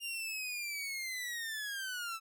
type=linear sweep; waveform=sawtooth; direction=down; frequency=2816 to 1306 Hz; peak=-34 dBFS; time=0-2.2 s; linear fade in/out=50 ms; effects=none